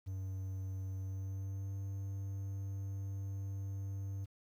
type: tone with pitch glide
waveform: triangle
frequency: 95.2 to 97.71 Hz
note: F#2 to G2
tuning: +50 to -5 cents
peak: -36 dBFS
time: 0.06-4.26 s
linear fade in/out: 20 ms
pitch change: +45 cents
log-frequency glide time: 0.97-1.74 s
effects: 11-bit